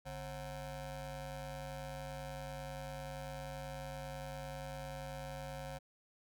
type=ring-modulated tone; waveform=25% pulse; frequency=197.9 Hz; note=G3; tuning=17 cents sharp; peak=-36 dBFS; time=0.05-5.79 s; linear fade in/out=20 ms; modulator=342 Hz; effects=none